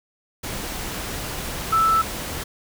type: tone in noise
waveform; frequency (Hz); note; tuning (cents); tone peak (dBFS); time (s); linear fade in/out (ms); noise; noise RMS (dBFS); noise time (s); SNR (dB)
sine; 1318.5; E6; 0; -15; 1.72-2.02; 10; pink; -30; 0.43-2.44; +12
effects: none